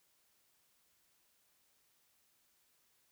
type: silence
effects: white hiss -74 dBFS RMS until 3.11 s